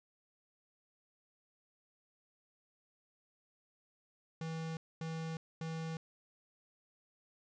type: tone bursts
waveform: square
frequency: 161.9 Hz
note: E3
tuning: 31 cents flat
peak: -39 dBFS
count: 3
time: 4.41-5.97 s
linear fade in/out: 2 ms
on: 360 ms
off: 240 ms
effects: resampled to 16000 Hz + 12-bit